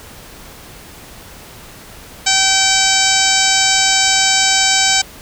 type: harmonic tone with a mistuned harmonic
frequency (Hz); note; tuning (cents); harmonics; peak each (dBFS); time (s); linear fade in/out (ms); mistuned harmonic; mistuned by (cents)
771; G5; -29; 1 / 2 / 3 / 4 / 5 / 6 / 7 / 8 / 9 / 10; -20 / -20 / -20 / -20 / -20 / -20 / -20 / -20 / -20 / -20; 2.26-5.02; 10; 9; +25
effects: pink hiss -37 dBFS RMS until 5.21 s